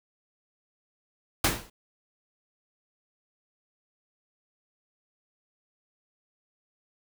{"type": "noise with exponential decay", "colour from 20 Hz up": "pink", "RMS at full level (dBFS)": -18, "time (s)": [1.44, 1.7], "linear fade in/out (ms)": 5, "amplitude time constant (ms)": 56, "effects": []}